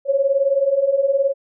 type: beating tone pair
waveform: sine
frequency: 536 / 555 Hz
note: C5 / C#5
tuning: +42 / +2 cents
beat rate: 19 Hz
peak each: -20 / -16 dBFS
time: 0.05-1.34 s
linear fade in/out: 50 ms
effects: none